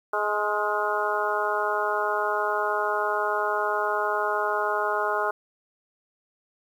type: harmonic tone with a mistuned harmonic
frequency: 209.7 Hz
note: G#3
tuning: 17 cents sharp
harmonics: 2 / 3 / 4 / 5 / 6 / 7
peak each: -30 / -30 / -30 / -30 / -30 / -30 dBFS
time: 0.13-5.31 s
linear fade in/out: 5 ms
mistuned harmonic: 7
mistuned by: -39 cents
effects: 9-bit